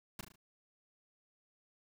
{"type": "noise with echo", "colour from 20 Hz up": "pink", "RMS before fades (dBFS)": -43, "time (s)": [0.19, 0.21], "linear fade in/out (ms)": 2, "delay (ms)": 37, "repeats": 4, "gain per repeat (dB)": -6, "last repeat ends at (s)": 0.358, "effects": []}